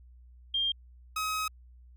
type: tone pair in turn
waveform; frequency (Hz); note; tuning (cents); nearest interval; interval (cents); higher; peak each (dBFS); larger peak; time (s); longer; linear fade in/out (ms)
sine / sawtooth; 3200 / 1269.9; G7 / D#6; +35 / +35; octave + major third; 1600; first; -26; neither; 0.54-0.72 / 1.16-1.48; second; 5
effects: added 61 Hz sine -51 dBFS peak until 1.96 s